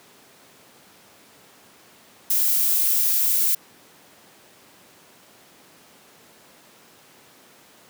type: noise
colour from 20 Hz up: violet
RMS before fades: -20 dBFS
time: 2.3-3.55 s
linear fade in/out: 5 ms
effects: pink hiss -51 dBFS RMS until 7.89 s + high-pass 200 Hz 12 dB/octave